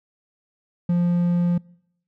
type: tone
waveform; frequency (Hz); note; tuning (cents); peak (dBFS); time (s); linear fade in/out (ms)
triangle; 174.5; F3; -1; -15; 0.89-1.58; 5
effects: noise-tail reverb RT60 0.8 s tail -26 dB re dry